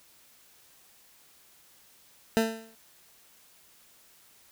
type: tone with exponential decay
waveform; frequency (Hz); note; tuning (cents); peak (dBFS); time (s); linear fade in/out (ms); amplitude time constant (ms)
20% pulse; 223.9; A3; +30; -14; 2.37-2.75; 0; 81
effects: white hiss -59 dBFS RMS until 4.51 s